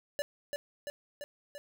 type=tone with echo; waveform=square; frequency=579 Hz; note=D5; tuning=25 cents flat; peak=-31 dBFS; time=0.19-0.22 s; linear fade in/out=0 ms; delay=340 ms; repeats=4; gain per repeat=-3 dB; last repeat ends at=1.58 s; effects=none